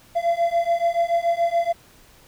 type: beating tone pair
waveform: triangle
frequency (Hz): 678 / 685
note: E5 / F5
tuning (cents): +49 / -34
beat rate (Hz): 7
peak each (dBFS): -20 / -19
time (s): 0.15-1.73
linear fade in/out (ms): 20
effects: pink hiss -52 dBFS RMS until 2.27 s